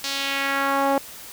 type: tone with band-pass filter sweep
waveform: sawtooth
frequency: 275.8 Hz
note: C#4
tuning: 9 cents flat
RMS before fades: -23 dBFS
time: 0.04-0.98 s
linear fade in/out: 2 ms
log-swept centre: 4800 to 680 Hz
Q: 1.6
effects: white hiss -40 dBFS RMS until 1.32 s